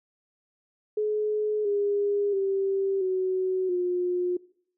sine tone with pitch steps, 424.5 / 406.7 / 389.7 / 373.4 / 357.8 Hz, G#4 / G#4 / G4 / F#4 / F4, +38 / -36 / -10 / +16 / +42 cents, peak -23 dBFS, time 0.97-4.37 s, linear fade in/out 5 ms, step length 680 ms, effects noise-tail reverb RT60 0.6 s tail -22 dB re dry

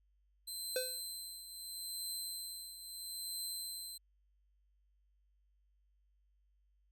20% pulse tone with tremolo, 4094 Hz, C8, 38 cents flat, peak -33 dBFS, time 0.47-3.98 s, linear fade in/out 10 ms, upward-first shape triangle, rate 0.76 Hz, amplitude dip 70%
square tone with exponential decay, 510 Hz, C5, 44 cents flat, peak -32 dBFS, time 0.76-1.01 s, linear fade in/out 2 ms, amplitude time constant 54 ms
effects added 50 Hz sine -70 dBFS peak until 6.91 s

